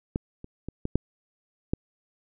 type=clicks; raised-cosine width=3 ms; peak=-13 / -27 / -21 / -16 / -8 / -11 dBFS; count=6; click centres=0.159 / 0.444 / 0.686 / 0.854 / 0.956 / 1.735 s; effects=none